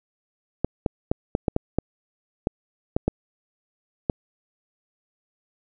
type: clicks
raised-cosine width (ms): 2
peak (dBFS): -7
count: 11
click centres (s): 0.646 / 0.862 / 1.115 / 1.351 / 1.482 / 1.564 / 1.786 / 2.471 / 2.965 / 3.08 / 4.098
effects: none